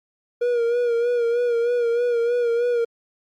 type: tone with vibrato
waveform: triangle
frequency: 475.8 Hz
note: A#4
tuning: 35 cents sharp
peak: -16 dBFS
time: 0.41-2.85 s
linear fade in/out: 10 ms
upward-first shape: sine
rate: 3.2 Hz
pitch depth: 44 cents each way
effects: Opus 48 kbps